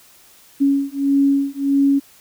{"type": "beating tone pair", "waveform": "sine", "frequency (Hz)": [277.2, 278.8], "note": ["C#4", "C#4"], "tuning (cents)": [0, 10], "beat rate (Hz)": 1.6, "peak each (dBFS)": -17, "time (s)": [0.6, 2], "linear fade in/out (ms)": 20, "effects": ["white hiss -49 dBFS RMS until 2.2 s"]}